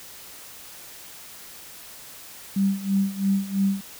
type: tone with tremolo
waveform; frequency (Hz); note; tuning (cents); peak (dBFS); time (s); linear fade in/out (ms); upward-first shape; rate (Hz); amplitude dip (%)
sine; 196; G3; 0; -17; 2.56-3.81; 5; sine; 3; 85
effects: white hiss -43 dBFS RMS until 3.99 s